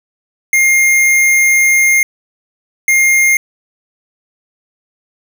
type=tone pair in turn; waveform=square; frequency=2123 / 2123 Hz; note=C7 / C7; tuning=+25 / +25 cents; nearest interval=unison; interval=0 cents; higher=neither; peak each=-8 dBFS; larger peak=neither; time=0.53-2.03 / 2.88-3.37 s; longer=first; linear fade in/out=2 ms; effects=none